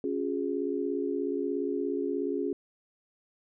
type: chord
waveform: sine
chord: Db major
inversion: none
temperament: equal with one note detuned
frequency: 277.2 / 358.4 / 415.3 Hz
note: Db4 / F4 / Ab4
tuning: 0 / +45 / 0 cents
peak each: -32 / -33 / -32 dBFS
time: 0.04-2.53 s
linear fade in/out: 2 ms
effects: none